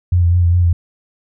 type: tone with vibrato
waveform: sine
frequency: 87.31 Hz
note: F2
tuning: in tune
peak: -9 dBFS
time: 0.12-0.73 s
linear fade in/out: 5 ms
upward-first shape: sine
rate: 4.9 Hz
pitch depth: 36 cents each way
effects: none